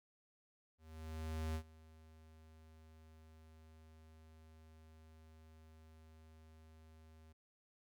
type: tone with ADSR envelope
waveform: square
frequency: 79.4 Hz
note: D#2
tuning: 36 cents sharp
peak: -38 dBFS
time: 0.78-7.33 s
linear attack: 770 ms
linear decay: 77 ms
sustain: -22 dB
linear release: 11 ms
effects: none